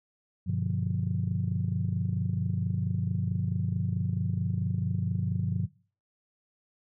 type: chord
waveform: sine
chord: G dominant seventh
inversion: none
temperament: just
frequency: 98 / 122.5 / 147 / 176.4 Hz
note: G2 / B2 / D3 / F3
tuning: 0 / -14 / +2 / +18 cents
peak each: -30 / -32 / -34 / -31 dBFS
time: 0.46-5.67 s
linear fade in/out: 20 ms
effects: noise-tail reverb RT60 0.4 s tail -21 dB re dry + tanh soft clip ceiling -17 dBFS